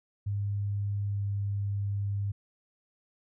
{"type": "tone with pitch glide", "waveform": "sine", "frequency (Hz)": [101.3, 100.6], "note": ["G#2", "G2"], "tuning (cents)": [-43, 45], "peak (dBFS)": -28, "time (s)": [0.26, 2.32], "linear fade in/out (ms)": 10, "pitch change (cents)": -12, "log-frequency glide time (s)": [1.08, 1.18], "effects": []}